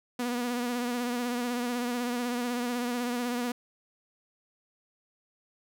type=tone with vibrato; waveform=sawtooth; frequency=243.2 Hz; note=B3; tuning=26 cents flat; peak=-25 dBFS; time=0.19-3.52 s; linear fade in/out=5 ms; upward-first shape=triangle; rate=16 Hz; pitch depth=47 cents each way; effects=none